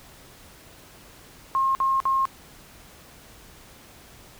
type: tone bursts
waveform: sine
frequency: 1071 Hz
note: C6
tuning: 40 cents sharp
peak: -19 dBFS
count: 3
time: 1.55-2.254 s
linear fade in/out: 0 ms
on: 200 ms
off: 52 ms
effects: pink hiss -49 dBFS RMS until 4.39 s